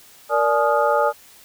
sine tone cluster, 467 / 583 / 849 / 1240 / 1410 Hz, A#4 / D5 / G#5 / D#6 / F6, +3 / -13 / +38 / -6 / +16 cents, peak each -23 / -19 / -21 / -22 / -27 dBFS, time 0.29-1.13 s, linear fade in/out 50 ms, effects white hiss -48 dBFS RMS until 1.44 s

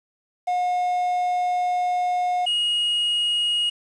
triangle tone pair in turn, 720 / 2880 Hz, F#5 / F#7, -47 / -47 cents, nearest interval 2 octaves, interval 2400 cents, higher second, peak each -18 dBFS, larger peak neither, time 0.47-2.46 / 2.46-3.7 s, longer first, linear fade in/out 10 ms, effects resampled to 22050 Hz + 8-bit

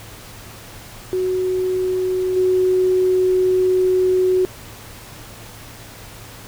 sine tone with level steps, 370 Hz, F#4, in tune, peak -17 / -13 dBFS, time 1.13-4.45 s, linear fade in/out 0 ms, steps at 2.36 s, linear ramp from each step 10 ms, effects added 109 Hz sine -43 dBFS peak until 6.47 s + pink hiss -39 dBFS RMS until 6.47 s

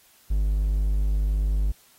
triangle tone, 50.7 Hz, G#1, 41 cents flat, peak -18 dBFS, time 0.3-1.72 s, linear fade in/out 10 ms, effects white hiss -57 dBFS RMS until 1.98 s + AAC 48 kbps

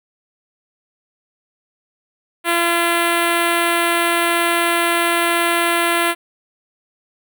5% pulse tone with notch filter, 341 Hz, F4, 41 cents flat, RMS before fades -17 dBFS, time 2.44-6.15 s, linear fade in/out 50 ms, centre 5100 Hz, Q 0.72, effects none

